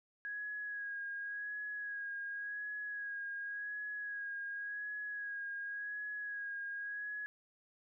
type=tone with vibrato; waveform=sine; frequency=1655 Hz; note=G#6; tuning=6 cents flat; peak=-39 dBFS; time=0.25-7.26 s; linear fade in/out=0 ms; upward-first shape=sine; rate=0.9 Hz; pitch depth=30 cents each way; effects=none